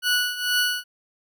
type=tone with tremolo; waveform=20% pulse; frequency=1473 Hz; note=F#6; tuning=8 cents flat; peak=-13 dBFS; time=0.02-0.84 s; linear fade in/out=50 ms; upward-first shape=triangle; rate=2.2 Hz; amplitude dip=80%; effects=none